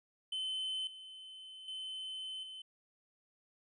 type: tone with level steps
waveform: triangle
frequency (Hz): 3057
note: G7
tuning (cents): -44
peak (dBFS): -34 / -47 / -39 / -44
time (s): 0.32-2.62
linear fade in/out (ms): 5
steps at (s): 0.87 / 1.68 / 2.43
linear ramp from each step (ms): 2
effects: resampled to 24000 Hz